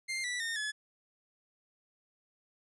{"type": "tone with pitch steps", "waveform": "sawtooth", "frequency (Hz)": [2103, 1962.2, 1830.8, 1708.2], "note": ["C7", "B6", "A#6", "G#6"], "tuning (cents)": [8, -12, -32, 48], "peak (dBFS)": -30, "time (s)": [0.08, 0.72], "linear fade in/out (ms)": 20, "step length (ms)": 160, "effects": ["resampled to 24000 Hz"]}